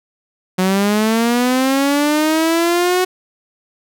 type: linear sweep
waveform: sawtooth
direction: up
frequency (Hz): 182.6 to 370.1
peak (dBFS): -9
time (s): 0.58-3.05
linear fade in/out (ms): 10
effects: none